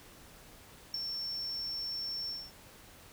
triangle tone with ADSR envelope, 5430 Hz, F8, 50 cents flat, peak -28 dBFS, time 0.94-2.52 s, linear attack 3 ms, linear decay 10 ms, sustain -6 dB, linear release 230 ms, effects pink hiss -55 dBFS RMS until 3.12 s

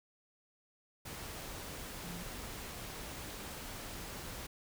sine tone in noise, 174.61 Hz, F3, in tune, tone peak -45 dBFS, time 2.03-2.23 s, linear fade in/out 10 ms, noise pink, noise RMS -45 dBFS, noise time 1.05-4.47 s, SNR -3 dB, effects none

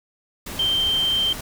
sine tone in noise, 3136 Hz, G7, in tune, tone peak -18 dBFS, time 0.59-1.33 s, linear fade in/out 5 ms, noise pink, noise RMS -33 dBFS, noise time 0.46-1.41 s, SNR +12 dB, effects none

